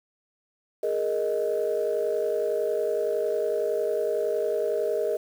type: chord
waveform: sine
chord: Ab suspended second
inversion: none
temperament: equal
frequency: 415.3 / 466.2 / 622.3 Hz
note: Ab4 / Bb4 / Eb5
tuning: 0 / 0 / 0 cents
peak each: -27 / -27 / -27 dBFS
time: 0.83-5.17 s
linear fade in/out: 5 ms
effects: tanh soft clip ceiling -16 dBFS + 8-bit

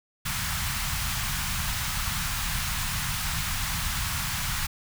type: band-stop noise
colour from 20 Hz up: pink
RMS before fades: -29 dBFS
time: 0.25-4.67 s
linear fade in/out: 10 ms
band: 170 to 960 Hz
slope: 24 dB/octave
effects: none

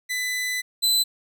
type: tone pair in turn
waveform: sawtooth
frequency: 2000 / 4022 Hz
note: B6 / B7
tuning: +21 / +31 cents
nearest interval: octave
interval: 1210 cents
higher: second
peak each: -21 / -15 dBFS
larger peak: second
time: 0.09-0.62 / 0.82-1.04 s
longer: first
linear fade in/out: 20 ms
effects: none

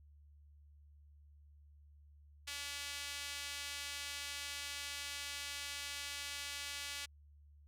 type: tone with high-pass filter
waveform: sawtooth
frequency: 285.8 Hz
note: D4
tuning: 47 cents flat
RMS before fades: -44 dBFS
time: 2.47-7.06 s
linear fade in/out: 10 ms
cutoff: 2600 Hz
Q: 0.98
effects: added 73 Hz sine -59 dBFS peak until 7.67 s + low-pass 12000 Hz 12 dB/octave

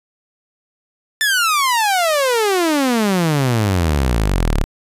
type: exponential sweep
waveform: sawtooth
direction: down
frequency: 1783 to 32.7 Hz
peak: -10 dBFS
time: 1.21-4.64 s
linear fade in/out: 0 ms
effects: resampled to 32000 Hz

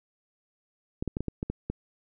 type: clicks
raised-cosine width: 3 ms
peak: -17 dBFS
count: 8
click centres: 1.025 / 1.077 / 1.169 / 1.206 / 1.283 / 1.429 / 1.5 / 1.7 s
effects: none

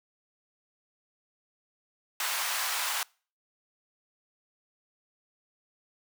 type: high-pass noise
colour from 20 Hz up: pink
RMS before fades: -31 dBFS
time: 2.2-3.03 s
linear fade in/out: 2 ms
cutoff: 850 Hz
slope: 24 dB/octave
effects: noise-tail reverb RT60 0.4 s tail -26 dB re dry

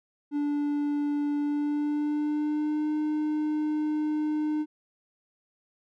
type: tone with pitch glide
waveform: triangle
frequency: 291.2 to 304.1 Hz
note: D4 to D#4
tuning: -15 to -40 cents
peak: -23 dBFS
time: 0.31-4.66 s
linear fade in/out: 50 ms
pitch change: +75 cents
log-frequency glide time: 1.39-2.93 s
effects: none

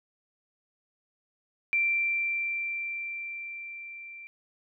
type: tone with level ramp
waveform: sine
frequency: 2354 Hz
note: D7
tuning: 3 cents sharp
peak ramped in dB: -22 to -42 dBFS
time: 1.73-4.27 s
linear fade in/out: 0 ms
effects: none

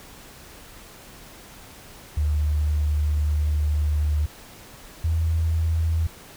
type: tone pair in turn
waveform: sine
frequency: 75.1 / 81.34 Hz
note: D2 / E2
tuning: +39 / -23 cents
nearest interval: minor second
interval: 138 cents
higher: second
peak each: -19 / -19 dBFS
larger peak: neither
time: 2.17-4.26 / 5.04-6.07 s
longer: first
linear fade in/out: 5 ms
effects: pink hiss -45 dBFS RMS until 6.36 s

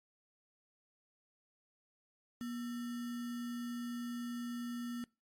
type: tone with sample-and-hold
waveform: sine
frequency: 240 Hz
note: B3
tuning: 49 cents flat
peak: -38 dBFS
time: 2.41-5.04 s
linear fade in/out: 0 ms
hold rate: 1575 Hz
effects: noise-tail reverb RT60 0.3 s tail -24 dB re dry + MP3 64 kbps

